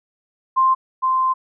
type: tone pair in turn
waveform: sine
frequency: 1049 / 1041.2 Hz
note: C6 / C6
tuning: +4 / -9 cents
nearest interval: unison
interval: 13 cents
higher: first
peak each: -12 / -15 dBFS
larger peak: first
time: 0.56-0.75 / 1.02-1.34 s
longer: second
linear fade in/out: 20 ms
effects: none